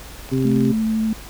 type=click train; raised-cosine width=0.2 ms; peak=-21 dBFS; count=9; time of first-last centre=0.29-0.652 s; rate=22.1 Hz
type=harmonic tone; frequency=131.7 Hz; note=C3; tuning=12 cents sharp; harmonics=1 / 2 / 3; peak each=-21 / -19 / -24 dBFS; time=0.31-0.73 s; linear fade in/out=20 ms
type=tone with vibrato; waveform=sine; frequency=220 Hz; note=A3; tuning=in tune; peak=-17 dBFS; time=0.45-1.13 s; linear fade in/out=2 ms; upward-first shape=sine; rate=12 Hz; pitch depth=9 cents each way
effects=added 50 Hz sine -39 dBFS peak until 1.29 s + pink hiss -39 dBFS RMS until 1.29 s